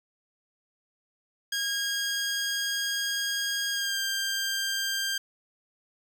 15% pulse tone with pitch glide, 1629 to 1588.1 Hz, G#6 to G6, -34 to +22 cents, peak -21 dBFS, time 1.52-5.18 s, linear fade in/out 5 ms, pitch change -44 cents, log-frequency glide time 3.71-4 s, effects none

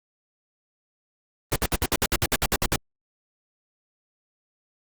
pink noise bursts, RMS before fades -22 dBFS, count 13, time 1.52-2.758 s, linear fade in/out 0 ms, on 38 ms, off 62 ms, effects Opus 24 kbps

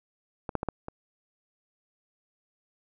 clicks, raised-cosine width 1 ms, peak -19 / -12 / -16 / -14 / -22 dBFS, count 5, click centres 0.492 / 0.553 / 0.631 / 0.687 / 0.884 s, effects none

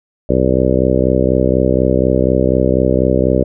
harmonic tone, 64.1 Hz, C2, 35 cents flat, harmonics 1 / 2 / 3 / 4 / 5 / 6 / 7 / 8 / 9, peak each -19 / -19 / -19 / -19 / -19 / -19 / -19 / -19 / -19 dBFS, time 0.29-3.44 s, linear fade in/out 5 ms, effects none

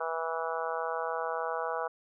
harmonic tone, 163.5 Hz, E3, 14 cents flat, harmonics 3 / 4 / 5 / 6 / 7 / 8 / 9, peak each -36 / -37 / -38 / -39 / -39 / -40 / -41 dBFS, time 0-1.88 s, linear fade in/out 10 ms, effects none

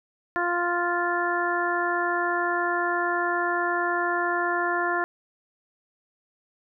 harmonic tone, 349.2 Hz, F4, in tune, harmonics 1 / 2 / 3 / 4 / 5, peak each -29 / -29 / -29 / -29 / -29 dBFS, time 0.36-5.04 s, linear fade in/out 0 ms, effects none

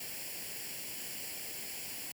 white noise with comb filter, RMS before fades -42 dBFS, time 0-2.12 s, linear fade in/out 5 ms, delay 0.4 ms, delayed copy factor +0.7, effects high-pass 100 Hz 12 dB/octave

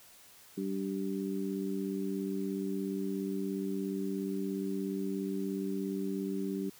harmonic tone, 97 Hz, G2, 18 cents flat, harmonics 2 / 3 / 4, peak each -35 / -37 / -38 dBFS, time 0.57-6.7 s, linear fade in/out 10 ms, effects white hiss -57 dBFS RMS until 6.79 s

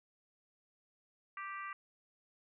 harmonic tone, 392 Hz, G4, in tune, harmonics 3 / 4 / 5 / 6 / 7, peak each -43 / -50 / -47 / -53 / -56 dBFS, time 1.37-1.73 s, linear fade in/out 2 ms, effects none

